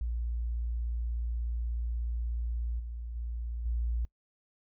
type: tone with level steps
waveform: sine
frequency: 58.3 Hz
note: A#1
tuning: 1 cent sharp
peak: -30 / -36 / -33 / -28 dBFS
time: 0.01-4.05 s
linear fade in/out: 0 ms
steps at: 2.79 / 3.15 / 3.65 s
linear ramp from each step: 10 ms
effects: noise-tail reverb RT60 0.1 s tail -23 dB re dry